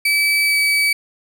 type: tone with pitch glide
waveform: 35% pulse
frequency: 2300 to 2287 Hz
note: D7 to D7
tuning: -37 to -47 cents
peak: -12 dBFS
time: 0.05-0.93 s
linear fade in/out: 5 ms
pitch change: -10 cents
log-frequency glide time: 0.45-0.57 s
effects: none